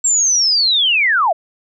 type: linear sweep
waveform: sine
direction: down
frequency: 7540 to 597 Hz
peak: -11 dBFS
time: 0.04-1.33 s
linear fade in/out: 10 ms
effects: none